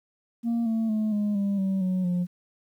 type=tone with pitch steps; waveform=sine; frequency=233.1 / 224.3 / 215.7 / 207.5 / 199.67 / 192.09 / 184.8 / 177.78 Hz; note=A#3 / A3 / A3 / G#3 / G3 / G3 / F#3 / F3; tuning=0 / +34 / -34 / -1 / +32 / -35 / -2 / +31 cents; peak=-20 dBFS; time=0.43-2.27 s; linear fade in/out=50 ms; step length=230 ms; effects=tanh soft clip ceiling -22 dBFS + 10-bit